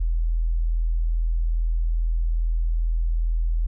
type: tone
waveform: sine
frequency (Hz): 41.2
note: E1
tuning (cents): 0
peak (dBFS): -19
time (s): 0-3.67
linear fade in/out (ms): 10
effects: none